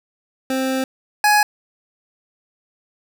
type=tone pair in turn; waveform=25% pulse; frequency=262.9 / 836.7 Hz; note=C4 / G#5; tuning=+8 / +13 cents; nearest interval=octave + minor sixth; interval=2005 cents; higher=second; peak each=-15 / -8 dBFS; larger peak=second; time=0.5-0.84 / 1.24-1.43 s; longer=first; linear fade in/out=2 ms; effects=none